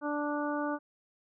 harmonic tone, 293.7 Hz, D4, in tune, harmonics 1 / 2 / 3 / 4 / 5, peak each -33 / -36 / -38 / -39 / -40 dBFS, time 0.01-0.79 s, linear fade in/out 50 ms, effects none

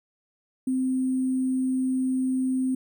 sine tone with sample-and-hold, 259.1 Hz, C4, 17 cents flat, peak -22 dBFS, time 0.67-2.75 s, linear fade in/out 5 ms, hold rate 8820 Hz, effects none

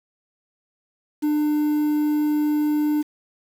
triangle tone with quantisation, 299.6 Hz, D4, 35 cents sharp, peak -16 dBFS, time 1.22-3.03 s, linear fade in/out 20 ms, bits 7, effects none

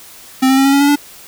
square tone with pitch steps, 261.6 / 266 / 270.5 / 275.1 / 279.7 / 284.5 / 289.3 Hz, C4 / C4 / C#4 / C#4 / C#4 / C#4 / D4, 0 / +29 / -42 / -13 / +16 / +45 / -26 cents, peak -9 dBFS, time 0.42-0.959 s, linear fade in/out 10 ms, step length 77 ms, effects white hiss -38 dBFS RMS until 1.27 s

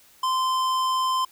sine tone with tanh clipping, 1036 Hz, C6, 17 cents flat, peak -23 dBFS, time 0.23-1.25 s, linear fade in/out 5 ms, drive 17 dB, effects white hiss -55 dBFS RMS until 1.31 s

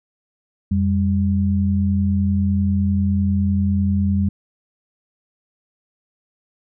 sine tone pair together, 88.38 / 198.4 Hz, F2 / G3, +21 / +21 cents, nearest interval octave + major second, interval 1400 cents, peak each -18 dBFS, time 0.71-4.29 s, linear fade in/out 5 ms, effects none

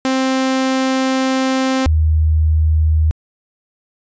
sawtooth / sine tone pair in turn, 262.8 / 78.45 Hz, C4 / D#2, +8 / +15 cents, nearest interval octave + major sixth, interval 2093 cents, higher first, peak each -10 dBFS, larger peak neither, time 0.05-1.86 / 1.86-3.11 s, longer first, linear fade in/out 0 ms, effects resampled to 16000 Hz

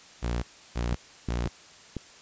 sawtooth tone bursts, 59.3 Hz, A#1, 30 cents sharp, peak -23 dBFS, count 3, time 0.22-1.49 s, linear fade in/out 20 ms, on 210 ms, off 320 ms
clicks, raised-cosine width 3 ms, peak -19 dBFS, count 4, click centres 0.925 / 1.287 / 1.462 / 1.967 s
effects white hiss -51 dBFS RMS until 2.21 s + resampled to 16000 Hz

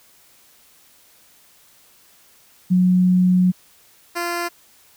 sine / 10% pulse tone pair in turn, 182.2 / 345.5 Hz, F#3 / F4, -26 / -19 cents, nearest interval major seventh, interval 1107 cents, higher second, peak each -12 / -14 dBFS, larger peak first, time 2.7-3.52 / 4.15-4.49 s, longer first, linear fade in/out 20 ms, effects white hiss -53 dBFS RMS until 4.96 s

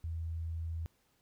sine tone, 82.1 Hz, E2, 6 cents flat, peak -35 dBFS, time 0.04-0.86 s, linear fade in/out 0 ms, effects pink hiss -73 dBFS RMS until 1.21 s

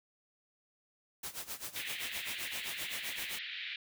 white noise with tremolo, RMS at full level -40 dBFS, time 1.23-3.39 s, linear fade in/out 5 ms, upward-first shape sine, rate 7.7 Hz, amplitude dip 85%
pink band-pass noise, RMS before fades -42 dBFS, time 1.76-3.76 s, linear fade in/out 2 ms, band 1800 to 3900 Hz, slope 48 dB/octave
effects none

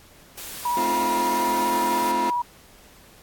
white noise, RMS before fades -36 dBFS, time 0.37-2.12 s, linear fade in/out 10 ms
sine tone with vibrato, 966 Hz, B5, 39 cents flat, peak -21 dBFS, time 0.65-2.42 s, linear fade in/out 5 ms, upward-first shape sine, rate 17 Hz, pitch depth 23 cents each way
sawtooth chord, F dominant seventh, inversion first, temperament just, 218.3 / 261.9 / 314.3 / 349.2 Hz, A3 / C4 / Eb4 / F4, -13 / +2 / +18 / 0 cents, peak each -29 / -27 / -31 / -25 dBFS, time 0.77-2.3 s, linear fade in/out 2 ms
effects pink hiss -51 dBFS RMS until 3.22 s + AAC 64 kbps

